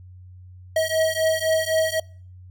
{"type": "beating tone pair", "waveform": "square", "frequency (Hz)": [637, 640.9], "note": ["D#5", "E5"], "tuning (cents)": [41, -49], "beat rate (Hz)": 3.9, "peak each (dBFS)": -23, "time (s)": [0.76, 2], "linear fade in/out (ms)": 5, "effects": ["noise-tail reverb RT60 0.5 s tail -26 dB re dry", "added 91 Hz sine -41 dBFS peak until 2.5 s"]}